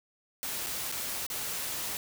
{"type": "noise with dropouts", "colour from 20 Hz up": "white", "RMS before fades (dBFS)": -35, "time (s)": [0.43, 1.97], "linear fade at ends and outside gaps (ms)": 0, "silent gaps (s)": [[0.663, 0.668], [0.916, 0.923], [1.265, 1.301]], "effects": []}